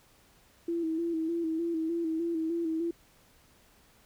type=tone with vibrato; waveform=sine; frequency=329.6 Hz; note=E4; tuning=in tune; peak=-28 dBFS; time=0.68-2.91 s; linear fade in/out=5 ms; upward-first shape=square; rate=3.3 Hz; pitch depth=44 cents each way; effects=pink hiss -62 dBFS RMS until 4.05 s